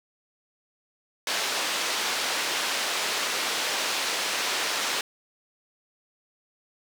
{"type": "band-pass noise", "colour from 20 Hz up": "white", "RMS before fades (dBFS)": -28, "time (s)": [1.27, 5.01], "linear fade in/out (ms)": 2, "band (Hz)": [370, 4800], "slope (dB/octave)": 12, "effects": []}